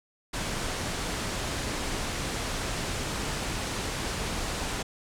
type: low-pass noise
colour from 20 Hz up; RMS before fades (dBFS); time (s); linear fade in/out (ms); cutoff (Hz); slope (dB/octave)
pink; -32; 0.33-4.83; 10; 9400; 24
effects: none